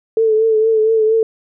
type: tone with vibrato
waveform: sine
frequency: 441 Hz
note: A4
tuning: 4 cents sharp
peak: -10 dBFS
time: 0.17-1.23 s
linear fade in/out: 2 ms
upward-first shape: triangle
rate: 4.3 Hz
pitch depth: 45 cents each way
effects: none